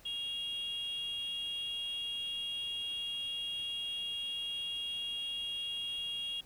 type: tone pair together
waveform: sine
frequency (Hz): 2809 / 3299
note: F7 / G#7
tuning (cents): +9 / -12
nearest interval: minor third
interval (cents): 279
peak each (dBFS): -39 / -35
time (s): 0.05-6.41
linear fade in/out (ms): 10
effects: tanh soft clip ceiling -32 dBFS + pink hiss -60 dBFS RMS until 6.45 s